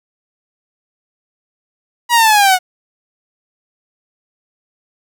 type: linear sweep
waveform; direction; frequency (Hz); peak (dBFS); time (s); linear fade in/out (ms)
sawtooth; down; 970 to 721; -4; 2.09-2.59; 50
effects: none